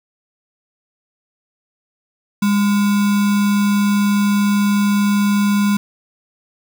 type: tone with sample-and-hold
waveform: sine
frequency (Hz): 203.4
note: G#3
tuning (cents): -36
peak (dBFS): -12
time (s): 2.42-5.77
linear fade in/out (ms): 5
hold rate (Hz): 1225
effects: none